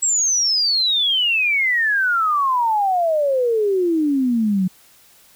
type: exponential sweep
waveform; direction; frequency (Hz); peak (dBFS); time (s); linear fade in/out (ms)
sine; down; 7790 to 180; -15; 0.02-4.68; 10
effects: white hiss -51 dBFS RMS until 5.35 s